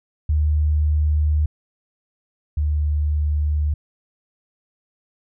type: tone pair in turn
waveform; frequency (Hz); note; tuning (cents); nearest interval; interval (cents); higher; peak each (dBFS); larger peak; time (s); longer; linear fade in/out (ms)
sine; 75.7 / 74.79; D#2 / D2; -47 / +32; unison; 21; first; -15 / -17; first; 0.29-1.46 / 2.57-3.74; neither; 5
effects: none